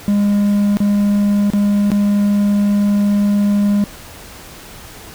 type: tone with dropouts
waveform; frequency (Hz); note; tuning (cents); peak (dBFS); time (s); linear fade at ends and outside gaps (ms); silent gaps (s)
triangle; 204; G#3; -31; -9; 0.08-3.84; 0; 0.77-0.803 / 1.502-1.535 / 1.904-1.917
effects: pink hiss -36 dBFS RMS until 5.14 s